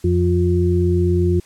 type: harmonic tone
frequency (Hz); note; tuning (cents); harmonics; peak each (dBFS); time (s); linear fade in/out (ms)
88.4; F2; +22; 1 / 2 / 4; -16 / -21 / -18; 0.04-1.4; 5
effects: white hiss -50 dBFS RMS until 1.45 s + low-pass 10000 Hz 12 dB/octave